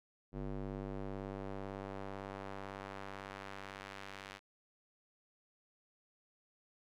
square tone with band-pass filter sweep, 49 Hz, G1, in tune, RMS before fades -45 dBFS, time 0.32-4.4 s, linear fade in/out 50 ms, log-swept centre 290 to 2400 Hz, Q 0.74, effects none

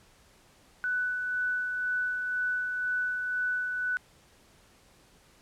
sine tone with tremolo, 1490 Hz, F#6, 12 cents sharp, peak -26 dBFS, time 0.84-3.97 s, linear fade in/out 0 ms, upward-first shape sine, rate 2 Hz, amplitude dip 35%, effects pink hiss -60 dBFS RMS until 5.41 s + low-pass 11000 Hz 12 dB/octave

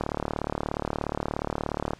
click train, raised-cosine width 1 ms, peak -13 dBFS, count 72, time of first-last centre 0.01-1.934 s, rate 36.9 Hz, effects pink hiss -54 dBFS RMS until 1.99 s + low-pass 6000 Hz 12 dB/octave

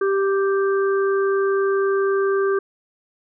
harmonic tone, 392 Hz, G4, in tune, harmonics 1 / 3 / 4, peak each -17 / -27 / -29 dBFS, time 0.01-2.59 s, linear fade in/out 5 ms, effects none

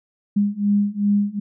sine beating tone pair, 202.6 / 205.2 Hz, G#3 / G#3, -43 / -21 cents, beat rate 2.6 Hz, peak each -20 / -19 dBFS, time 0.36-1.4 s, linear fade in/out 10 ms, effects none

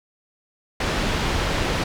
pink low-pass noise, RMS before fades -23 dBFS, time 0.8-1.84 s, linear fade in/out 5 ms, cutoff 4400 Hz, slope 12 dB/octave, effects none

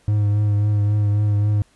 triangle tone with vibrato, 103.83 Hz, G#2, in tune, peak -13 dBFS, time 0.08-1.62 s, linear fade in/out 0 ms, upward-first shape triangle, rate 3.7 Hz, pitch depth 28 cents each way, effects pink hiss -58 dBFS RMS until 1.75 s + resampled to 24000 Hz

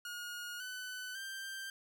sawtooth tone with pitch steps, 1435 / 1502.9 / 1573.9 Hz, F6 / F#6 / G6, +47 / +27 / +7 cents, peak -38 dBFS, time 0.05-1.7 s, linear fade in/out 2 ms, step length 550 ms, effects none

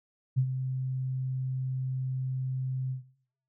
sine tone with ADSR envelope, 130.2 Hz, C3, 8 cents flat, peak -20 dBFS, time 0.36-3.03 s, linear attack 24 ms, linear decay 73 ms, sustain -9 dB, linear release 120 ms, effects noise-tail reverb RT60 0.7 s tail -19 dB re dry

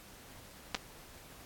clicks, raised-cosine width 0.2 ms, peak -15 dBFS, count 2, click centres 0.746 / 0.75 s, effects pink hiss -54 dBFS RMS until 1.45 s + AAC 64 kbps

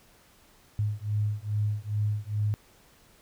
sine beating tone pair, 103.83 / 106.23 Hz, G#2 / G#2, 0 / +40 cents, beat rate 2.4 Hz, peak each -29 dBFS, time 0.79-2.54 s, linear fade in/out 0 ms, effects pink hiss -59 dBFS RMS until 3.21 s

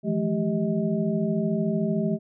sine tone cluster, 160.2 / 173.5 / 213.4 / 391.6 / 632 Hz, E3 / F3 / G#3 / G4 / D#5, -49 / -11 / +47 / -2 / +27 cents, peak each -32 / -28 / -25 / -30 / -32 dBFS, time 0.03-2.19 s, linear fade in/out 50 ms, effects none

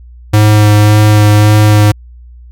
square tone with vibrato, 105.5 Hz, G#2, 28 cents sharp, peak -4 dBFS, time 0.33-1.92 s, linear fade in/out 10 ms, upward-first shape sine, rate 1.8 Hz, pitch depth 13 cents each way, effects added 60 Hz sine -31 dBFS peak until 2.51 s

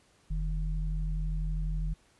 sine tone pair together, 43.87 / 155.56 Hz, F1 / D#3, +9 / 0 cents, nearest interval octave + minor seventh, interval 2191 cents, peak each -29 / -36 dBFS, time 0.3-1.94 s, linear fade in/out 10 ms, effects pink hiss -65 dBFS RMS until 2.19 s + resampled to 24000 Hz

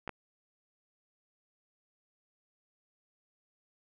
clicks, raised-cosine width 0.5 ms, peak -23 dBFS, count 2, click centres 0.077 / 0.093 s, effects none

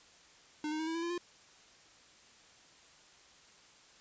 square tone with pitch steps, 302.8 / 310.2 / 317.9 / 325.7 / 333.7 / 341.9 / 350.2 Hz, D#4 / D#4 / D#4 / E4 / E4 / F4 / F4, -47 / -5 / +37 / -21 / +21 / -37 / +5 cents, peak -35 dBFS, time 0.64-1.179 s, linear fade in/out 2 ms, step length 77 ms, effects white hiss -60 dBFS RMS until 4 s + resampled to 16000 Hz

